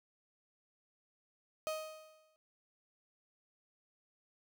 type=tone with exponential decay; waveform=35% pulse; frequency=626 Hz; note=D#5; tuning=10 cents sharp; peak=-32 dBFS; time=1.67-2.36 s; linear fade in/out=0 ms; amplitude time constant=150 ms; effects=none